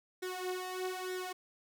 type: tone with flanger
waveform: sawtooth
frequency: 368.5 Hz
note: F#4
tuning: 7 cents flat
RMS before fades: -39 dBFS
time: 0.22-1.33 s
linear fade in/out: 10 ms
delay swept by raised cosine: 0.53 to 3.83 ms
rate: 1.1 Hz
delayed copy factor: +0.8
effects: none